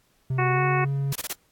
triangle tone with pitch glide, 130.81 to 138.59 Hz, C3 to C#3, 0 to 0 cents, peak -21 dBFS, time 0.3-1.13 s, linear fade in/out 5 ms, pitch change +100 cents, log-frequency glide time 0.52-0.62 s
harmonic tone, 368.5 Hz, F#4, 7 cents flat, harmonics 1 / 2 / 3 / 4 / 5 / 6 / 7, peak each -27 / -28 / -27 / -33 / -31 / -32 / -33 dBFS, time 0.38-0.85 s, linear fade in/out 10 ms
white noise bursts, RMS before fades -30 dBFS, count 4, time 1.12-1.33 s, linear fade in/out 5 ms, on 36 ms, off 22 ms
effects pink hiss -65 dBFS RMS until 1.51 s + AAC 64 kbps

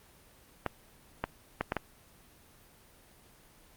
clicks, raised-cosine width 0.5 ms, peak -14 dBFS, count 5, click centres 0.663 / 1.24 / 1.61 / 1.721 / 1.767 s, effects pink hiss -59 dBFS RMS until 3.76 s + Opus 24 kbps

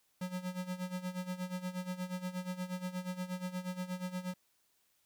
square tone with tremolo, 182.2 Hz, F#3, 26 cents flat, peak -35 dBFS, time 0.21-4.34 s, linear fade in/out 5 ms, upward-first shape sine, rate 8.4 Hz, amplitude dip 80%, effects white hiss -74 dBFS RMS until 5.05 s

